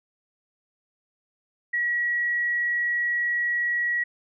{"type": "tone", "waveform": "sine", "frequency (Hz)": 1919, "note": "A#6", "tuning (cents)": 50, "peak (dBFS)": -22, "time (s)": [1.73, 4.04], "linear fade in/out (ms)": 10, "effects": []}